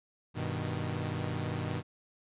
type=chord; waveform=sawtooth; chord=G augmented; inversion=none; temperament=equal; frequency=98 / 123.47 / 155.56 Hz; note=G2 / B2 / D#3; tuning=0 / 0 / 0 cents; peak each=-33 dBFS; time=0.34-1.83 s; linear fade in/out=50 ms; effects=resampled to 8000 Hz